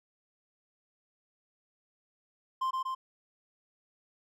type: tone with echo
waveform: triangle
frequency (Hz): 1046.5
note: C6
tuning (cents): 0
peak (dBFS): -26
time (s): 2.61-2.71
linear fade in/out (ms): 10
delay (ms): 120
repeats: 2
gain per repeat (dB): -2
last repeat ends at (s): 2.95
effects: none